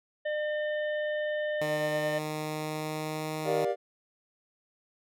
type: harmonic tone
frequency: 603 Hz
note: D5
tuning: 46 cents sharp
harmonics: 1 / 3 / 5 / 6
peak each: -29 / -36 / -47 / -54 dBFS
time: 0.25-2.19 s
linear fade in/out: 10 ms
type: tone with pitch glide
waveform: 10% pulse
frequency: 152.9 to 155.75 Hz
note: D#3 to D#3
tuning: -30 to +2 cents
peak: -24 dBFS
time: 1.61-3.65 s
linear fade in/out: 5 ms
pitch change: +32 cents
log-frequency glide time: 1.89-3.38 s
type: chord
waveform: triangle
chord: G minor seventh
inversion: none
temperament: just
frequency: 392 / 470.4 / 588 / 705.6 Hz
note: G4 / Bb4 / D5 / F5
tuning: 0 / +16 / +2 / +18 cents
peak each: -30 / -30 / -29 / -31 dBFS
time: 3.44-3.76 s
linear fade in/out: 50 ms
effects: none